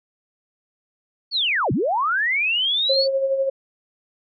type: linear two-way sweep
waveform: sine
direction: down then up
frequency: 4569 to 99.2 to 4569 Hz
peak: -18 dBFS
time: 1.31-3.08 s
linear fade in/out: 50 ms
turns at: 1.72 s
type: tone with tremolo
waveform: sine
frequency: 540 Hz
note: C#5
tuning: 45 cents flat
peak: -16 dBFS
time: 2.89-3.5 s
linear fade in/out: 10 ms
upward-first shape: sine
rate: 12 Hz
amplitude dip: 50%
effects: none